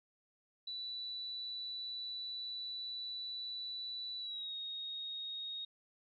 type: tone with pitch glide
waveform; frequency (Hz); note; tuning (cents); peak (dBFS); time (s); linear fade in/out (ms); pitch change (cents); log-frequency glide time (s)
sine; 3961 to 3739; B7 to A#7; +4 to +4; -40; 0.67-5.65; 5; -100; 4.19-4.54
effects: none